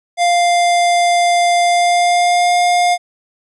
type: tone with pitch glide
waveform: square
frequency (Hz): 698.5 to 708.3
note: F5 to F5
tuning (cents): 0 to +24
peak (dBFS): -11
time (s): 0.17-2.98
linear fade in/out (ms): 50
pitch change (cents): +24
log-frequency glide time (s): 1.6-2.54
effects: resampled to 24000 Hz